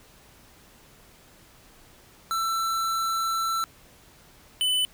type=tone pair in turn; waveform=square; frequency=1336 / 3006 Hz; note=E6 / F#7; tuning=+23 / +27 cents; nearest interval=octave + major second; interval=1404 cents; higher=second; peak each=-25 / -22 dBFS; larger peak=second; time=2.31-3.64 / 4.61-4.85 s; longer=first; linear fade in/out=0 ms; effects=pink hiss -54 dBFS RMS until 4.93 s